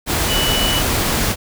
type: tone in noise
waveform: sine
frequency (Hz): 2960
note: F#7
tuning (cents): 0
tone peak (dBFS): -19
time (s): 0.27-0.83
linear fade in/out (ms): 50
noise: pink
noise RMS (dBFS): -18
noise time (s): 0.06-1.36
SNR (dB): -4
effects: none